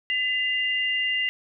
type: tone pair together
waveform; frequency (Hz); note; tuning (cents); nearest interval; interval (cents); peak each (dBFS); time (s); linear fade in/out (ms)
sine; 2018 / 2801; B6 / F7; +37 / +4; tritone; 567; -25; 0.1-1.29; 0
effects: none